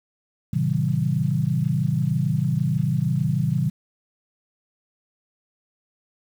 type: chord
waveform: sine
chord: A diminished seventh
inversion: none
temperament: just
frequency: 110 / 132 / 158.4 / 190.08 Hz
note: A2 / C3 / Eb3 / Gb3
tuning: 0 / +16 / +31 / +47 cents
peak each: -29 / -23 / -23 / -27 dBFS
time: 0.53-3.7 s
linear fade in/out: 5 ms
effects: 8-bit